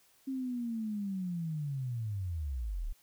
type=linear sweep; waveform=sine; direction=down; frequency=270 to 30.87 Hz; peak=-33 dBFS; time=0.27-2.93 s; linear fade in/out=10 ms; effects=white hiss -66 dBFS RMS until 3.02 s